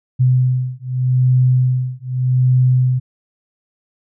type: beating tone pair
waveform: sine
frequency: 126.9 / 127.73 Hz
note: B2 / C3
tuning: +47 / -41 cents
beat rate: 0.83 Hz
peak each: -15 dBFS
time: 0.19-3 s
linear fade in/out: 20 ms
effects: none